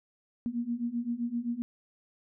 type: beating tone pair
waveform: sine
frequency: 233.1 / 240.8 Hz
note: A#3 / B3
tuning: 0 / -44 cents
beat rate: 7.7 Hz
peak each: -34 / -32 dBFS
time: 0.46-1.62 s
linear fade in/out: 0 ms
effects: none